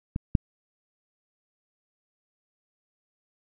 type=clicks; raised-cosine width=5 ms; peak=-16 / -6 dBFS; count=2; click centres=0.161 / 0.352 s; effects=none